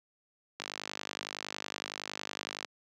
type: click train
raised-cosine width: 0.2 ms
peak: -18 dBFS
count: 105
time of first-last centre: 0.6-2.647 s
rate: 50.8 Hz
effects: high-pass 200 Hz 12 dB/octave